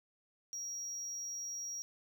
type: tone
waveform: triangle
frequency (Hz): 5670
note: F8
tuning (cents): +25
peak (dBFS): -38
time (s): 0.53-1.82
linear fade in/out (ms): 0
effects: 13-bit